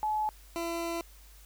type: tone pair in turn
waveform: sine / 20% pulse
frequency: 856 / 336.9 Hz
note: A5 / E4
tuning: -48 / +38 cents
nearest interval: octave + major third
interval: 1614 cents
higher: first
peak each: -27 dBFS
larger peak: neither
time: 0.03-0.29 / 0.56-1.01 s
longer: second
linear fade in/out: 0 ms
effects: added 50 Hz sine -52 dBFS peak until 1.45 s + white hiss -58 dBFS RMS until 1.45 s